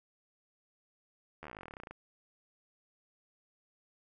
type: slowing click train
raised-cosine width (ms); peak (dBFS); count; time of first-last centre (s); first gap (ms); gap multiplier
0.5; -30; 22; 1.43-1.91; 12; 1.06
effects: none